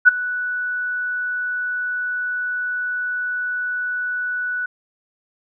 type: tone with ADSR envelope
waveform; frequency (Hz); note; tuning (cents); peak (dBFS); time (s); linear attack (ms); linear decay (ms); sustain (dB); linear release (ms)
sine; 1480; F#6; 0; -3; 0.05-4.66; 30; 16; -18; 5
effects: none